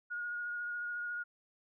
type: tone with vibrato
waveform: sine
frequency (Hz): 1438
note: F#6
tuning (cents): -50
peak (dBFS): -36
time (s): 0.1-1.24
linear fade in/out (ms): 20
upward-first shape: sine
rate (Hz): 14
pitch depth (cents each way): 15
effects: none